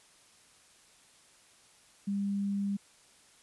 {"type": "tone", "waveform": "sine", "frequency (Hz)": 200, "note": "G3", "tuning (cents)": 35, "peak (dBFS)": -29, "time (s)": [2.07, 2.77], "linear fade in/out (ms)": 10, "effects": ["white hiss -61 dBFS RMS until 3.42 s", "resampled to 24000 Hz"]}